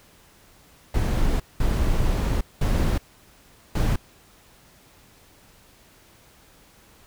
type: noise bursts at uneven times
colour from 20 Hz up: brown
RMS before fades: -21 dBFS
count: 4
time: 0.94-1.4 / 1.6-2.41 / 2.61-2.98 / 3.75-3.96 s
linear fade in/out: 5 ms
effects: pink hiss -54 dBFS RMS until 7.06 s